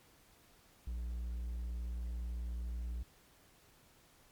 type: tone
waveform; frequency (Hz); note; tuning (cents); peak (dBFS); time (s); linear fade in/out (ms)
triangle; 59.2; A#1; +27; -35; 0.87-3.03; 5
effects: pink hiss -65 dBFS RMS until 4.31 s + MP3 96 kbps